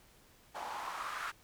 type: noise with band-pass filter sweep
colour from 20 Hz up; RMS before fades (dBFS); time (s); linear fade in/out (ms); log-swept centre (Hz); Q
white; -41; 0.54-1.32; 20; 780 to 1400; 3.6
effects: pink hiss -63 dBFS RMS until 1.43 s